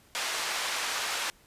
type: band-pass noise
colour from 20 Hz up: pink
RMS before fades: -32 dBFS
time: 0.15-1.3 s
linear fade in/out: 0 ms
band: 960 to 7700 Hz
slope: 12 dB/octave
effects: pink hiss -60 dBFS RMS until 1.46 s + resampled to 32000 Hz